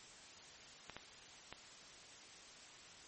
clicks, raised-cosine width 0.3 ms, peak -30 dBFS, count 3, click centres 0.897 / 0.966 / 1.526 s, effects white hiss -57 dBFS RMS until 3.07 s + MP3 32 kbps

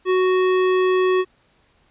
sine tone with hard clipping, 370.6 Hz, F#4, 3 cents sharp, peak -17 dBFS, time 0.05-1.25 s, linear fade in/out 50 ms, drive 18 dB, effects pink hiss -60 dBFS RMS until 1.9 s + resampled to 8000 Hz

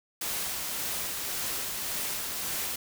white noise with tremolo, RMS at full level -32 dBFS, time 0.21-2.76 s, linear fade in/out 5 ms, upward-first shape sine, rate 1.8 Hz, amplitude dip 25%, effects none

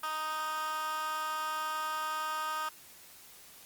15% pulse tone with high-pass filter, 311.1 Hz, D#4, in tune, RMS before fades -35 dBFS, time 0.03-2.69 s, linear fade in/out 5 ms, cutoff 1200 Hz, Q 3, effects white hiss -54 dBFS RMS until 3.65 s + Opus 32 kbps

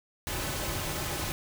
pink noise with comb filter, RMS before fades -33 dBFS, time 0.27-1.32 s, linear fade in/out 0 ms, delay 4.3 ms, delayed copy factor -0.5, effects none

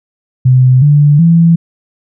sine tone with pitch steps, 128.2 / 146.41 / 167.22 Hz, C3 / D3 / E3, -35 / -5 / +25 cents, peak -3 dBFS, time 0.45-1.56 s, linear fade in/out 10 ms, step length 370 ms, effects none

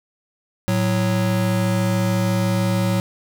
square tone pair together, 110.7 / 184.52 Hz, A2 / F#3, +11 / -4 cents, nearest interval major sixth, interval 885 cents, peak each -21 dBFS, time 0.68-3 s, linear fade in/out 0 ms, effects none

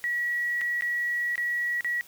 sine tone with dropouts, 1925 Hz, B6, 45 cents flat, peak -25 dBFS, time 0.04-2.01 s, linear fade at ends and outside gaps 0 ms, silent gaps 0.611-0.615 / 0.809-0.822 / 1.356-1.379 / 1.808-1.846 s, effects white hiss -52 dBFS RMS until 2.07 s

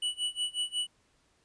square tone with tremolo, 2953 Hz, F#7, 4 cents flat, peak -28 dBFS, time 0.02-0.87 s, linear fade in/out 5 ms, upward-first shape sine, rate 5.5 Hz, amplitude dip 95%, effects pink hiss -69 dBFS RMS until 1.44 s + resampled to 22050 Hz

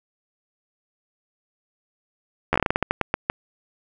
slowing click train, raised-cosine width 0.5 ms, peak -4 dBFS, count 14, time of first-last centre 2.53-3.299 s, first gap 12 ms, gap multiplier 1.24, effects none

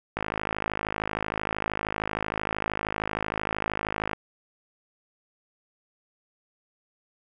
click train, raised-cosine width 0.5 ms, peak -12 dBFS, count 211, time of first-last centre 0.17-4.132 s, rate 53 Hz, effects none

